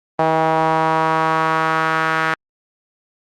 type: tone with band-pass filter sweep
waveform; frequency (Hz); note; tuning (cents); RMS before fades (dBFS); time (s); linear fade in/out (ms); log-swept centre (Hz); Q
sawtooth; 160; D#3; +49; -17; 0.19-2.34; 2; 780 to 1500; 2.4
effects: Opus 32 kbps